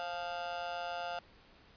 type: tone with amplitude modulation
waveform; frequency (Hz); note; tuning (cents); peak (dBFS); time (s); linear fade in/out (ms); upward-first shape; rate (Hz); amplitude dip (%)
35% pulse; 698.5; F5; 0; -31; 0-1.19; 0; sine; 168; 95
effects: pink hiss -61 dBFS RMS until 1.76 s + resampled to 11025 Hz